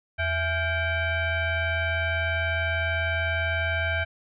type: tone with frequency modulation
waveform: sine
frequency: 830.6 Hz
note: G#5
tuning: in tune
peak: -23 dBFS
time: 0.18-4.05 s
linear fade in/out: 20 ms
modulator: 746 Hz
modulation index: 2.2
effects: none